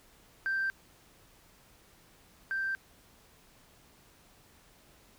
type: tone pair in turn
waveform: sine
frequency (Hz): 1568 / 1568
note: G6 / G6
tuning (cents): 0 / 0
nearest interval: unison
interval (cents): 0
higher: neither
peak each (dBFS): -27 / -29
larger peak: first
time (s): 0.46-0.7 / 2.51-2.75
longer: neither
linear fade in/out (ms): 0
effects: tanh soft clip ceiling -25 dBFS + pink hiss -61 dBFS RMS until 5.18 s